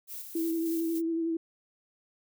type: noise with tremolo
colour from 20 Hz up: violet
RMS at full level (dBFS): -40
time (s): 0.07-1.02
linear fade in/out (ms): 50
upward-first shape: square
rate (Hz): 3.4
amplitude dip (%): 40
type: tone with vibrato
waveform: sine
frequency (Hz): 329.6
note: E4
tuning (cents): 0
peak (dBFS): -27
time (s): 0.35-1.37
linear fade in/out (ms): 5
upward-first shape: sine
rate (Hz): 11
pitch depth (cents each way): 25
effects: none